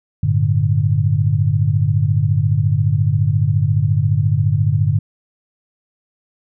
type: chord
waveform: sine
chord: G suspended second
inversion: none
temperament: equal with one note detuned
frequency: 98 / 112.38 / 146.83 Hz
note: G2 / A2 / D3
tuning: 0 / +37 / 0 cents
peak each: -17 dBFS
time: 0.23-4.99 s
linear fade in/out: 5 ms
effects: none